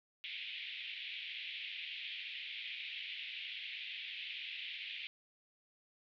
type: band-pass noise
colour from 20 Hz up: pink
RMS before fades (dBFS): -45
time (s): 0.24-5.07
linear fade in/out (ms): 0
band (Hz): 2200 to 3600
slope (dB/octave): 48
effects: none